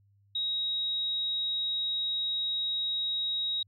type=tone; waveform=sine; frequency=3800 Hz; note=A#7; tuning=33 cents sharp; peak=-28 dBFS; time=0.35-3.63 s; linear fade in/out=5 ms; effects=added 100 Hz sine -62 dBFS peak until 3.67 s